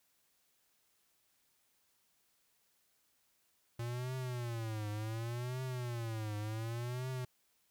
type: tone with vibrato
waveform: square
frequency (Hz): 116.54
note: A#2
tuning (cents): 0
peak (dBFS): -38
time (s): 3.79-7.25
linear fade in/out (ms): 5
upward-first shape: triangle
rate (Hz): 0.68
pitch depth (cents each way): 200
effects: white hiss -75 dBFS RMS until 7.7 s